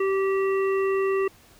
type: harmonic tone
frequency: 387.8 Hz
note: G4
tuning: 19 cents flat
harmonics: 1 / 3 / 5 / 7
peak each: -21 / -31 / -35 / -38 dBFS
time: 0-1.28 s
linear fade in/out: 5 ms
effects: pink hiss -54 dBFS RMS until 1.59 s